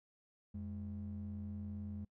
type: ring-modulated tone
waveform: triangle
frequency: 148.1 Hz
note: D3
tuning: 15 cents sharp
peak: -35 dBFS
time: 0.54-2.05 s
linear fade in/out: 10 ms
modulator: 59.6 Hz
effects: noise-tail reverb RT60 0.1 s tail -26 dB re dry + tanh soft clip ceiling -36 dBFS